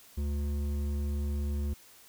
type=tone with hard clipping; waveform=sine; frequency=72.1 Hz; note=D2; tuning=31 cents flat; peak=-31 dBFS; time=0.17-1.74 s; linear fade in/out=10 ms; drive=10 dB; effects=white hiss -56 dBFS RMS until 2.08 s